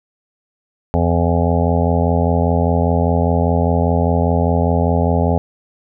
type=harmonic tone with a mistuned harmonic; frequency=85 Hz; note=F2; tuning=46 cents flat; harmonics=1 / 2 / 3 / 5 / 6 / 7 / 8 / 9 / 10; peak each=-16 / -19 / -21 / -23 / -24 / -24 / -25 / -26 / -26 dBFS; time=0.94-5.38 s; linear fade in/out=0 ms; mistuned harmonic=10; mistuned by=-25 cents; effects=none